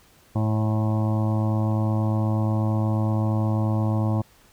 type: harmonic tone with a mistuned harmonic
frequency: 108.4 Hz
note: A2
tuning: 25 cents flat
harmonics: 1 / 2 / 3 / 5 / 6 / 7 / 8 / 9 / 10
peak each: -21 / -27 / -31 / -35 / -37 / -38 / -39 / -40 / -41 dBFS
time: 0.35-4.22 s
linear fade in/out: 10 ms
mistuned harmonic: 5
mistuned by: +18 cents
effects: pink hiss -56 dBFS RMS until 4.52 s